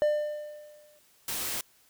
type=tone with exponential decay; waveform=triangle; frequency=598 Hz; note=D5; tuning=31 cents sharp; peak=-18 dBFS; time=0.02-0.99 s; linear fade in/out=0 ms; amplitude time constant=210 ms
type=noise; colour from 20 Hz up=white; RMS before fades=-33 dBFS; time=1.28-1.61 s; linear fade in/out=2 ms
effects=white hiss -63 dBFS RMS until 1.89 s